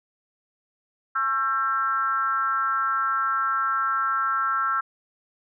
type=tone with frequency modulation; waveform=sine; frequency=1340 Hz; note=E6; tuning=28 cents sharp; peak=-21 dBFS; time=1.15-4.81 s; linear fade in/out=10 ms; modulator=247 Hz; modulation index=0.78; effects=none